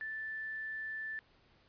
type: tone with quantisation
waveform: sine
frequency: 1760 Hz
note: A6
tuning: in tune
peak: -38 dBFS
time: 0.01-1.19 s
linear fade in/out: 0 ms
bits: 11
effects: pink hiss -67 dBFS RMS until 1.68 s + resampled to 11025 Hz